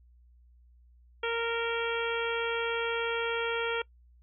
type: harmonic tone with a mistuned harmonic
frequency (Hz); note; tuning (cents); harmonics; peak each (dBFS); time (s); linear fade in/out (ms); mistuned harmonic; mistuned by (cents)
463.4; A#4; -10; 1 / 2 / 3 / 4 / 5 / 6 / 7; -31 / -38 / -35 / -41 / -38 / -40 / -39; 1.23-3.82; 5; 6; -23
effects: noise-tail reverb RT60 0.1 s tail -23 dB re dry + added 60 Hz sine -56 dBFS peak until 4.22 s